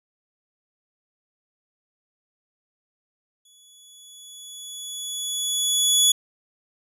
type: tone with exponential growth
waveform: 20% pulse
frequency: 3400 Hz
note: G#7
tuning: 40 cents sharp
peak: -8 dBFS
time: 3.45-6.12 s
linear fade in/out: 5 ms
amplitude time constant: 580 ms
effects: none